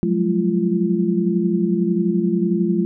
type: tone cluster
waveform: sine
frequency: 178.8 / 190 / 211.7 / 343.6 Hz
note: F3 / F#3 / G#3 / F4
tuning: +41 / +46 / +33 / -28 cents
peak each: -21 / -23 / -21 / -21 dBFS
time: 0.03-2.85 s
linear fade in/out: 0 ms
effects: none